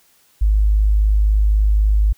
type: tone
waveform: sine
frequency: 51.91 Hz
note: G#1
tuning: in tune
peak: -11 dBFS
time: 0.41-2.13 s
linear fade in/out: 10 ms
effects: white hiss -56 dBFS RMS until 2.17 s